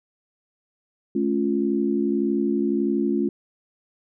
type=chord; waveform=sine; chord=A augmented; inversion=none; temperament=equal with one note detuned; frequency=215.5 / 277.2 / 349.2 Hz; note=A3 / C#4 / E#4; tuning=-36 / 0 / 0 cents; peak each=-24 dBFS; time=1.15-3.29 s; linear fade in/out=5 ms; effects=none